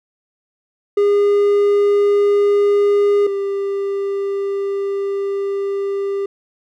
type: tone pair in turn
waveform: triangle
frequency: 407.4 / 396.9 Hz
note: G#4 / G4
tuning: -33 / +22 cents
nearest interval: unison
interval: 45 cents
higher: first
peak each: -9 / -16 dBFS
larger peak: first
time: 0.97-3.27 / 3.27-6.26 s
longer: second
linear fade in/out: 5 ms
effects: none